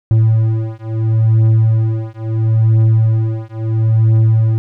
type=beating tone pair; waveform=triangle; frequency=110.9 / 111.64 Hz; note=A2 / A2; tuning=+14 / +26 cents; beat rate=0.74 Hz; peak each=-11 dBFS; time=0.11-4.58 s; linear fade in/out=0 ms; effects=none